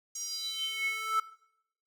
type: tone with high-pass filter sweep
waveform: square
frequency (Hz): 440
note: A4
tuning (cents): 0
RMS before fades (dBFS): -34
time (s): 0.15-1.2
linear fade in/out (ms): 5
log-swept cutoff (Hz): 6400 to 1300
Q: 8.1
effects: noise-tail reverb RT60 0.7 s tail -18 dB re dry